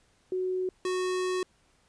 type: tone pair in turn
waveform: sine / square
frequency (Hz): 370 / 368.1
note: F#4 / F#4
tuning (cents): 0 / -9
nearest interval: unison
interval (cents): 9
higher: first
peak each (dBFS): -27 / -28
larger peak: first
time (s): 0.32-0.69 / 0.85-1.43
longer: second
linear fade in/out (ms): 2
effects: pink hiss -66 dBFS RMS until 1.88 s + resampled to 22050 Hz